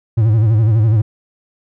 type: tone with vibrato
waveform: triangle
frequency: 110 Hz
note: A2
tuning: in tune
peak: -7 dBFS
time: 0.17-1.02 s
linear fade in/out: 10 ms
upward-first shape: sine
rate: 12 Hz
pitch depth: 100 cents each way
effects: none